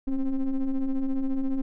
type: ring-modulated tone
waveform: triangle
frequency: 130.81 Hz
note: C3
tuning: in tune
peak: -18 dBFS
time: 0.07-1.62 s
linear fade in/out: 10 ms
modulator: 138 Hz
effects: none